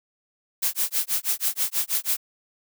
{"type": "noise with tremolo", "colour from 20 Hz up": "blue", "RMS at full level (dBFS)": -22, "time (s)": [0.62, 2.17], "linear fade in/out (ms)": 10, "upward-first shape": "sine", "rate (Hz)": 6.2, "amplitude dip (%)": 100, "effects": []}